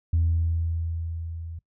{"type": "tone with level ramp", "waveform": "sine", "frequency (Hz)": 82.8, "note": "E2", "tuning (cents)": 8, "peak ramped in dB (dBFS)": [-17, -34], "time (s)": [0.13, 1.59], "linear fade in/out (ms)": 5, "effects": ["noise-tail reverb RT60 0.1 s tail -22 dB re dry", "tanh soft clip ceiling -15 dBFS"]}